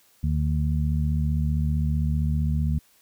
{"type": "harmonic tone", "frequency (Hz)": 75.4, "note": "D2", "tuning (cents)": 46, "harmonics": [1, 2, 3], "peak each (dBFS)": [-23, -25, -31], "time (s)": [0.23, 2.79], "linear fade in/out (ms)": 10, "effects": ["white hiss -60 dBFS RMS until 3.01 s"]}